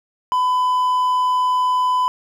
triangle tone, 1004 Hz, B5, 28 cents sharp, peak -13 dBFS, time 0.32-2.08 s, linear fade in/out 0 ms, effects none

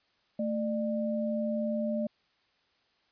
sine tone pair together, 222 / 598.9 Hz, A3 / D5, +16 / +34 cents, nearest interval octave + perfect fourth, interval 1718 cents, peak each -30 / -32 dBFS, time 0.39-2.07 s, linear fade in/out 5 ms, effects white hiss -70 dBFS RMS until 3.11 s + resampled to 11025 Hz

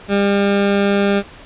20% pulse tone, 200.3 Hz, G3, 38 cents sharp, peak -8 dBFS, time 0.08-1.23 s, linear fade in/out 50 ms, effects pink hiss -39 dBFS RMS until 1.45 s + resampled to 8000 Hz

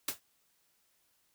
white noise with exponential decay, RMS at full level -28 dBFS, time 0.08-0.2 s, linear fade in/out 5 ms, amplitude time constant 24 ms, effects white hiss -73 dBFS RMS until 1.34 s

